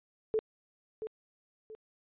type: tone with echo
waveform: sine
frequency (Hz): 436.6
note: A4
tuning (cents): -13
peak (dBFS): -26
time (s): 0.34-0.39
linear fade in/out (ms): 0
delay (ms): 680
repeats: 2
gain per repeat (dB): -9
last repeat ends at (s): 1.75
effects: resampled to 8000 Hz